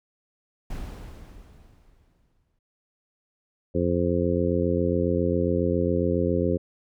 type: noise with exponential decay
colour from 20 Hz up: brown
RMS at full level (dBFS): -32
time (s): 0.7-2.59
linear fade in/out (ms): 5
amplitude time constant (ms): 410
type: harmonic tone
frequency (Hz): 87.31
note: F2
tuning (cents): 0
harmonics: 1 / 2 / 3 / 4 / 5 / 6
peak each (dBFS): -28 / -28 / -28 / -28 / -28 / -28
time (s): 3.74-6.58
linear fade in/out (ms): 20
effects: none